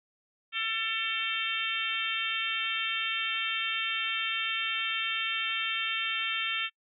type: harmonic tone with a mistuned harmonic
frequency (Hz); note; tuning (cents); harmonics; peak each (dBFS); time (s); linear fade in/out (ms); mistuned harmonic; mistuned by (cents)
449.3; A4; +36; 3 / 4 / 5 / 6 / 7 / 8; -37 / -38 / -36 / -34 / -34 / -39; 0.52-6.7; 50; 4; -23
effects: noise-tail reverb RT60 0.1 s tail -26 dB re dry